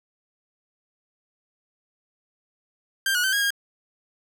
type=tone with pitch steps; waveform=sawtooth; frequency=1583 / 1455 / 1542 / 1638 / 1620 Hz; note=G6 / F#6 / G6 / G#6 / G#6; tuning=+17 / -29 / -29 / -24 / -43 cents; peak=-17 dBFS; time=3.06-3.505 s; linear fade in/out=2 ms; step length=89 ms; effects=none